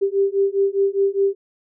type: beating tone pair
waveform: sine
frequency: 392 / 396.9 Hz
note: G4 / G4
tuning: 0 / +22 cents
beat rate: 4.9 Hz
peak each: -19 dBFS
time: 0.01-1.35 s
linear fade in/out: 20 ms
effects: none